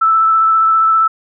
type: tone with vibrato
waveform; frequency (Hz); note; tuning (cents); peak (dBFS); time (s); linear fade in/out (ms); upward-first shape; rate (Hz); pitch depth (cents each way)
sine; 1318.5; E6; 0; -8; 0.01-1.08; 10; triangle; 15; 16
effects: none